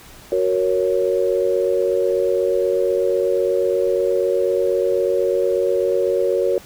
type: chord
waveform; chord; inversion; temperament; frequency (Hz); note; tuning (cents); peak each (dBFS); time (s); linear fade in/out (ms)
sine; F# major; none; equal; 370 / 466.2 / 554.4; F#4 / A#4 / C#5; 0 / 0 / 0; -20; 0.32-6.58; 2
effects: pink hiss -43 dBFS RMS until 6.65 s